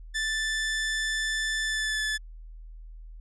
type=tone with pitch glide; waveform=sawtooth; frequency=1760 to 1735.8 Hz; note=A6 to A6; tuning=0 to -24 cents; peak=-23 dBFS; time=0.14-2.18 s; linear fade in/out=20 ms; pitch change=-24 cents; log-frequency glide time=1.64-2.01 s; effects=added 40 Hz sine -41 dBFS peak until 3.2 s + resampled to 22050 Hz